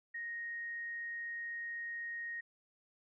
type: tone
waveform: sine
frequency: 1868 Hz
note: A#6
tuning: 3 cents sharp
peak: -39 dBFS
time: 0.14-2.41 s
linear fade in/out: 10 ms
effects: none